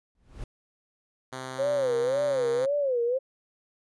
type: noise with exponential growth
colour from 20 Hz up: brown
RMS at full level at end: -34 dBFS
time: 0.15-0.44 s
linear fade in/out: 2 ms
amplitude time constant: 63 ms
type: tone with pitch glide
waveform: 5% pulse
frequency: 130.3 to 133.96 Hz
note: C3 to C3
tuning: -7 to +41 cents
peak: -24 dBFS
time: 1.32-2.66 s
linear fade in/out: 10 ms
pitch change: +48 cents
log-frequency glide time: 1.91-2.35 s
type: tone with vibrato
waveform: sine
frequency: 523.3 Hz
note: C5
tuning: in tune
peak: -23 dBFS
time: 1.58-3.19 s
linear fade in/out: 20 ms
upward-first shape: sine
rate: 1.9 Hz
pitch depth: 190 cents each way
effects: resampled to 24000 Hz

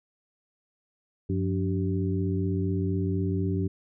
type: harmonic tone with a mistuned harmonic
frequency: 96 Hz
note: G2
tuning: 36 cents flat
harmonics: 1 / 2 / 3 / 4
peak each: -27 / -30 / -32 / -33 dBFS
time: 1.29-3.68 s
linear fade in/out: 10 ms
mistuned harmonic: 2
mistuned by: -110 cents
effects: none

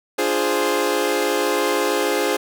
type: chord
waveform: sawtooth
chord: D half-diminished seventh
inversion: none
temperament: equal with one note detuned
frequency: 295.7 / 349.2 / 415.3 / 523.3 Hz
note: D4 / F4 / Ab4 / C5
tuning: +12 / 0 / 0 / 0 cents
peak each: -23 / -21 / -18 / -19 dBFS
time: 0.18-2.37 s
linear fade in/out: 10 ms
effects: none

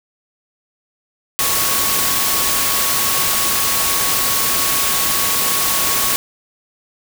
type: tone in noise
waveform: sine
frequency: 1108.7 Hz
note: C#6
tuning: in tune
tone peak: -26 dBFS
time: 1.39-6.16 s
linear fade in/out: 0 ms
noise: white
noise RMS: -17 dBFS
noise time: 1.39-6.16 s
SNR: -12 dB
effects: none

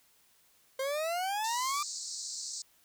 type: exponential sweep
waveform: 40% pulse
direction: up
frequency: 523.3 to 1200 Hz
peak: -30 dBFS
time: 0.79-1.83 s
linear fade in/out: 5 ms
type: band-pass noise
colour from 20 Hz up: white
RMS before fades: -40 dBFS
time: 1.44-2.62 s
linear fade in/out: 2 ms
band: 4100 to 8200 Hz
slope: 96 dB/octave
effects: white hiss -66 dBFS RMS until 2.84 s

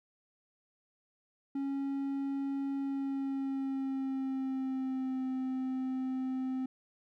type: tone with pitch glide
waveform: triangle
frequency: 275.5 to 260 Hz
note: C#4 to C4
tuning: -11 to -11 cents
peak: -30 dBFS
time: 1.55-6.66 s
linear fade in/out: 5 ms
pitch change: -100 cents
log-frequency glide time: 2.77-5.24 s
effects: none

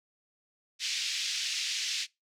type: band-pass noise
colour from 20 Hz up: white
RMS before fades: -33 dBFS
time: 0.79-2.07 s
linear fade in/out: 50 ms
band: 2300 to 5700 Hz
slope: 24 dB/octave
effects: noise-tail reverb RT60 0.2 s tail -22 dB re dry

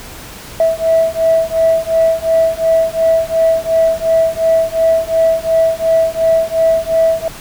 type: beating tone pair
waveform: sine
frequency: 652 / 654.8 Hz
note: E5 / E5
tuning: -19 / -12 cents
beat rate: 2.8 Hz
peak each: -12 dBFS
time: 0.6-7.28 s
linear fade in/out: 2 ms
effects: tanh soft clip ceiling -3 dBFS + pink hiss -32 dBFS RMS until 7.4 s

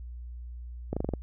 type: slowing click train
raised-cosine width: 2 ms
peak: -16 dBFS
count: 6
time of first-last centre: 0.93-1.137 s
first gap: 36 ms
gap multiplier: 1.07
effects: added 60 Hz sine -38 dBFS peak until 1.22 s

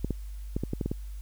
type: clicks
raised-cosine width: 3 ms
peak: -16 dBFS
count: 8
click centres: 0.046 / 0.107 / 0.565 / 0.636 / 0.734 / 0.812 / 0.86 / 0.915 s
effects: added 50 Hz sine -36 dBFS peak until 1.21 s + white hiss -59 dBFS RMS until 1.21 s

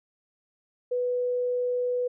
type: tone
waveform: sine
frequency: 493.9 Hz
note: B4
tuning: in tune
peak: -24 dBFS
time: 0.91-2.08 s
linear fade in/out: 10 ms
effects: none

